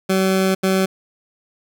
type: tone bursts at uneven times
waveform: 20% pulse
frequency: 190 Hz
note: F#3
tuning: 46 cents sharp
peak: -10 dBFS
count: 2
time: 0.09-0.55 / 0.63-0.86 s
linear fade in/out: 10 ms
effects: none